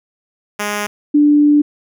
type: tone pair in turn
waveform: 5% pulse / sine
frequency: 207.2 / 294.2 Hz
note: G#3 / D4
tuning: -4 / +3 cents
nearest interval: tritone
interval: 607 cents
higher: second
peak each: -7 dBFS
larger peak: neither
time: 0.59-0.87 / 1.14-1.62 s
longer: second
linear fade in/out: 10 ms
effects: none